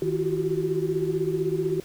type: tone cluster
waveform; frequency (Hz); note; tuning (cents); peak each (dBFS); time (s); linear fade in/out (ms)
sine; 158.1 / 339.3 / 367.9 / 383.7; D#3 / F4 / F#4 / G4; +28 / -50 / -10 / -37; -30 / -32 / -27 / -27; 0.02-1.8; 2
effects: pink hiss -48 dBFS RMS until 1.84 s